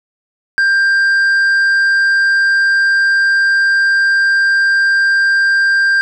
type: tone with tanh clipping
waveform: sine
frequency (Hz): 1588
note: G6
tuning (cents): +22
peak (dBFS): -10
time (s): 0.58-6.01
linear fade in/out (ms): 0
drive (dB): 5
effects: none